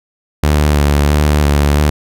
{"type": "tone with vibrato", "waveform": "sawtooth", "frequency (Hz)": 73.42, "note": "D2", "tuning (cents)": 0, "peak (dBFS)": -5, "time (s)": [0.43, 1.9], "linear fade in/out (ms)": 5, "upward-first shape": "square", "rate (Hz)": 1.5, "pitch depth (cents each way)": 25, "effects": []}